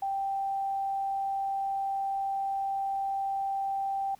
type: tone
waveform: sine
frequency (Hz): 784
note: G5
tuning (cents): 0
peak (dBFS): -28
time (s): 0.02-4.15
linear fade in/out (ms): 5
effects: pink hiss -61 dBFS RMS until 4.19 s

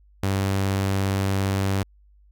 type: tone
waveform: sawtooth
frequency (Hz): 97.3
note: G2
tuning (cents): -12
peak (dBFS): -17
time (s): 0.23-1.83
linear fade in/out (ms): 5
effects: added 50 Hz sine -52 dBFS peak until 2.31 s

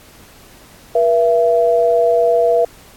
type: tone pair together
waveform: sine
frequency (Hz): 480.9 / 670.8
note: B4 / E5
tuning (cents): -46 / +30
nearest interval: tritone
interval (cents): 576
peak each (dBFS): -13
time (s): 0.95-2.65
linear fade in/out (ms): 5
effects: pink hiss -44 dBFS RMS until 2.96 s + AAC 64 kbps

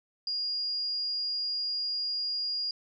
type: tone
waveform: sine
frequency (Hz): 4844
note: D#8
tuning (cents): -47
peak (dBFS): -29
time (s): 0.27-2.71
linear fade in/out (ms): 2
effects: none

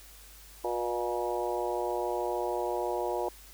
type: harmonic tone with a mistuned harmonic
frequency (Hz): 120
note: B2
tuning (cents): -49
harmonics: 3 / 4 / 5 / 6 / 7 / 8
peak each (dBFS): -34 / -35 / -36 / -37 / -37 / -38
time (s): 0.64-3.29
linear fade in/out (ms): 5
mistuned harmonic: 6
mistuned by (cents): -33
effects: added 50 Hz sine -53 dBFS peak until 3.53 s + white hiss -53 dBFS RMS until 3.53 s

